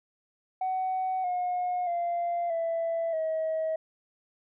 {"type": "tone with pitch steps", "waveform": "sine", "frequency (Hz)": [750, 720.3, 691.7, 664.3, 638], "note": ["F#5", "F#5", "F5", "E5", "D#5"], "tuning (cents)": [23, -47, -17, 13, 43], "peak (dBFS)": -25, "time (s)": [0.61, 3.76], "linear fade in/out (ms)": 5, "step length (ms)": 630, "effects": ["tanh soft clip ceiling -24 dBFS"]}